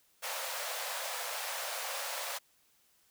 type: high-pass noise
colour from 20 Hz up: pink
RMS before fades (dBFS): -38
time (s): 0.22-2.39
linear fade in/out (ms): 20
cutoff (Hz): 500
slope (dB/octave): 96
effects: white hiss -69 dBFS RMS until 3.1 s